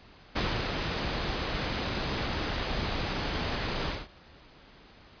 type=noise with ADSR envelope; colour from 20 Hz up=pink; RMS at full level=-28 dBFS; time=0.35-4.08 s; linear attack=15 ms; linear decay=270 ms; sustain=-3 dB; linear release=200 ms; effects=pink hiss -54 dBFS RMS until 5.2 s + resampled to 11025 Hz